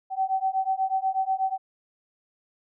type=beating tone pair; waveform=sine; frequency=761 / 769.2 Hz; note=F#5 / G5; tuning=+48 / -33 cents; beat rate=8.2 Hz; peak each=-26 / -26 dBFS; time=0.1-1.58 s; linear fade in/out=50 ms; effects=none